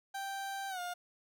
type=tone with pitch glide; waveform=30% pulse; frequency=784 to 710.7 Hz; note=G5 to F5; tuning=0 to +30 cents; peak=-35 dBFS; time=0.14-0.94 s; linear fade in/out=10 ms; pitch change=-170 cents; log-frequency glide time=0.69-0.8 s; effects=none